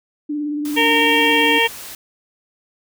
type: tone with vibrato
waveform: sine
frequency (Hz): 295.7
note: D4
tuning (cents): +12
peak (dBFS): -20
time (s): 0.29-1.59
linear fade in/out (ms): 10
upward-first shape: sine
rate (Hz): 18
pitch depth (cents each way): 31
type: noise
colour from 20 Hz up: white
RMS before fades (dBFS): -34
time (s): 0.65-1.95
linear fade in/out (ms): 2
type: harmonic tone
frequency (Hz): 459.5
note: A#4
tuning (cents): -25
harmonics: 1 / 2 / 4 / 5 / 6 / 7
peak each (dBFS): -20 / -20 / -20 / -20 / -20 / -20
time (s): 0.76-1.68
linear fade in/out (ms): 20
effects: none